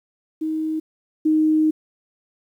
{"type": "tone pair in turn", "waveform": "sine", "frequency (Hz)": [314.6, 311.3], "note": ["D#4", "D#4"], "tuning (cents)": [19, 1], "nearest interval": "unison", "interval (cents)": 18, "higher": "first", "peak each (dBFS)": [-21, -14], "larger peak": "second", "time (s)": [[0.41, 0.8], [1.25, 1.71]], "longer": "second", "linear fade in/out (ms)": 10, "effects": ["9-bit"]}